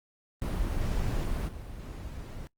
brown noise with level steps, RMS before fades -30 / -40 dBFS, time 0.42-2.47 s, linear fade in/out 0 ms, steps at 1.47 s, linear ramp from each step 20 ms, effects noise-tail reverb RT60 0.1 s tail -24 dB re dry + Opus 24 kbps

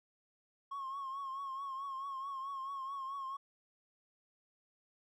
triangle tone with vibrato, 1087 Hz, C#6, 34 cents flat, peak -36 dBFS, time 0.71-3.37 s, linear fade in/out 10 ms, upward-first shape triangle, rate 4.6 Hz, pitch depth 64 cents each way, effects tanh soft clip ceiling -35 dBFS

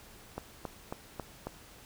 click train, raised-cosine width 1 ms, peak -22 dBFS, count 5, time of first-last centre 0.38-1.47 s, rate 3.67 Hz, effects pink hiss -54 dBFS RMS until 1.85 s

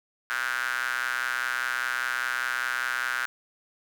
square tone with high-pass filter, 62.5 Hz, B1, 21 cents sharp, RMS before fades -29 dBFS, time 0.3-3.26 s, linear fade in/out 0 ms, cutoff 1500 Hz, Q 6.9, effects none

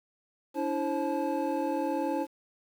triangle tone cluster, 288 / 328.5 / 533 / 864 Hz, D4 / E4 / C5 / A5, -34 / -6 / +32 / -32 cents, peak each -31 dBFS, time 0.54-2.27 s, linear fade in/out 50 ms, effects 9-bit

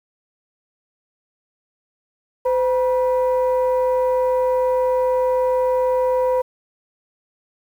sine tone pair together, 510.7 / 964 Hz, C5 / B5, -42 / -42 cents, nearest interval major seventh, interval 1100 cents, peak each -15 / -22 dBFS, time 2.45-6.42 s, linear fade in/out 10 ms, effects tanh soft clip ceiling -11 dBFS + 8-bit

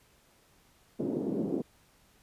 white band-pass noise, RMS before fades -32 dBFS, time 0.99-1.62 s, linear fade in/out 10 ms, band 180 to 390 Hz, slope 24 dB/octave, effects pink hiss -64 dBFS RMS until 2.22 s + resampled to 32000 Hz

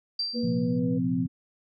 sine tone with exponential decay, 4699 Hz, D8, in tune, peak -24 dBFS, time 0.19-0.79 s, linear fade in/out 5 ms, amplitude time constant 130 ms
sine tone with pitch glide, 234.6 to 257.3 Hz, A#3 to C4, +11 to -29 cents, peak -26 dBFS, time 0.33-1.28 s, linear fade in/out 50 ms, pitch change +160 cents, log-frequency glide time 0.55-0.95 s
sine tone, 489.9 Hz, B4, 14 cents flat, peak -33 dBFS, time 0.34-0.99 s, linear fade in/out 20 ms
sine chord, Bb suspended second, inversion none, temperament equal, 116.54 / 130.81 / 174.61 Hz, Bb2 / C3 / F3, 0 / 0 / 0 cents, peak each -33 / -34 / -28 dBFS, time 0.43-1.27 s, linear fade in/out 10 ms
effects none

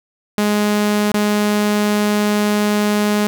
sawtooth tone with dropouts, 208.4 Hz, G#3, 6 cents sharp, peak -10 dBFS, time 0.38-3.27 s, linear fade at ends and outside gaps 0 ms, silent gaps 1.117-1.142 s, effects none

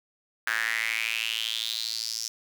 sawtooth tone with high-pass filter sweep, 112.6 Hz, A2, 40 cents sharp, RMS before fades -30 dBFS, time 0.47-2.28 s, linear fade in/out 0 ms, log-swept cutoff 1600 to 5600 Hz, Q 5.8, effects none

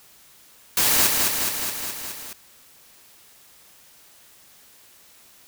white noise with echo, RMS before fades -19 dBFS, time 0.77-1.07 s, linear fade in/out 2 ms, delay 210 ms, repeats 6, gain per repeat -3 dB, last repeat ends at 2.33 s, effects white hiss -52 dBFS RMS until 5.47 s

